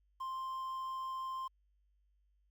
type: tone with quantisation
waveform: triangle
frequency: 1049 Hz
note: C6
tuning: 4 cents sharp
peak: -36 dBFS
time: 0.2-1.48 s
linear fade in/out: 10 ms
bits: 11
effects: added 50 Hz sine -70 dBFS peak until 2.5 s